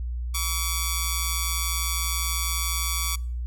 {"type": "tone with amplitude modulation", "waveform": "5% pulse", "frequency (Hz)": 1141, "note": "C#6", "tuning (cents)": 50, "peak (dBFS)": -11, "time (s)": [0.34, 3.16], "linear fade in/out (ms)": 10, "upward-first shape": "sine", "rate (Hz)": 172, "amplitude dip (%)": 70, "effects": ["noise-tail reverb RT60 0.5 s tail -24 dB re dry", "added 60 Hz sine -27 dBFS peak until 3.46 s"]}